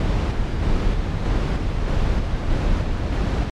brown noise with tremolo, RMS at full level -19 dBFS, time 0-3.5 s, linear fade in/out 2 ms, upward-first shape square, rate 1.6 Hz, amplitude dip 30%, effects low-pass 5000 Hz 12 dB/octave + MP3 96 kbps

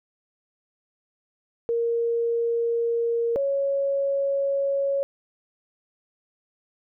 sine tone pair in turn, 466.2 / 554.4 Hz, A#4 / C#5, 0 / 0 cents, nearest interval minor third, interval 300 cents, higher second, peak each -21 dBFS, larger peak neither, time 1.69-3.36 / 3.36-5.03 s, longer neither, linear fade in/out 0 ms, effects none

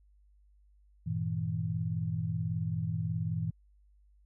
sine chord, E diminished, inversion first, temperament equal with one note detuned, 98 / 116.54 / 161.7 Hz, G2 / Bb2 / E3, 0 / 0 / -33 cents, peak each -36 / -35 / -33 dBFS, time 1.06-3.51 s, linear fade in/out 10 ms, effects added 50 Hz sine -60 dBFS peak until 4.25 s

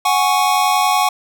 square chord, F# suspended second, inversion none, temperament equal, 740 / 830.6 / 1108.7 Hz, F#5 / G#5 / C#6, 0 / 0 / 0 cents, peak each -18 dBFS, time 0.05-1.09 s, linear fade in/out 5 ms, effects none

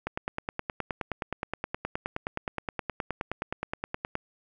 click train, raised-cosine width 0.5 ms, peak -15 dBFS, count 40, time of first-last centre 0.07-4.154 s, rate 9.55 Hz, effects none

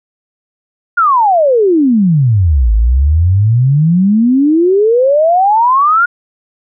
sine exponential two-way sweep, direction down then up, 1448 to 51.91 to 1448 Hz, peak -6 dBFS, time 0.97-6.06 s, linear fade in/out 10 ms, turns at 2.73 s, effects none

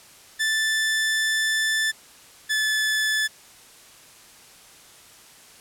sawtooth tone pair in turn, 1760 / 1735.8 Hz, A6 / A6, 0 / -24 cents, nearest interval unison, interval 24 cents, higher first, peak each -17 dBFS, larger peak neither, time 0.39-1.92 / 2.49-3.28 s, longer first, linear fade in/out 20 ms, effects white hiss -49 dBFS RMS until 5.6 s + low-pass 11000 Hz 12 dB/octave

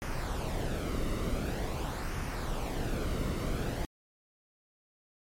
brown noise with flanger, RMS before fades -33 dBFS, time 0.02-3.85 s, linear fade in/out 0 ms, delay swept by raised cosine 0.25 to 1.23 ms, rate 0.46 Hz, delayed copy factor -0.5, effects MP3 64 kbps

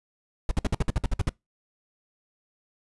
brown noise bursts, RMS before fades -22 dBFS, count 11, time 0.49-1.293 s, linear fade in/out 2 ms, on 23 ms, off 55 ms, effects noise-tail reverb RT60 0.2 s tail -25 dB re dry + resampled to 24000 Hz

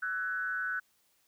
sine tone with frequency modulation, 1498 Hz, F#6, 21 cents sharp, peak -31 dBFS, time 0.02-0.8 s, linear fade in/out 10 ms, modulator 174 Hz, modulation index 0.66, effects white hiss -71 dBFS RMS until 1.27 s

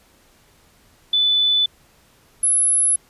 sine tone pair in turn, 3492 / 10959 Hz, A7 / F9, -14 / -34 cents, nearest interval octave + minor sixth, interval 1980 cents, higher second, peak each -14 dBFS, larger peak neither, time 1.13-1.66 / 2.43-2.96 s, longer neither, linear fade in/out 5 ms, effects pink hiss -55 dBFS RMS until 3.09 s + resampled to 32000 Hz

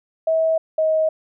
sine tone pair in turn, 645 / 631.7 Hz, E5 / D#5, -38 / +26 cents, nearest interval unison, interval 36 cents, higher first, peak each -15 dBFS, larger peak neither, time 0.27-0.58 / 0.78-1.09 s, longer neither, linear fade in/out 5 ms, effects none

